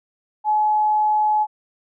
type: tone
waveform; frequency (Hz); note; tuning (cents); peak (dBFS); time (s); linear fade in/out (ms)
sine; 851; G#5; +42; -15; 0.44-1.47; 50
effects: none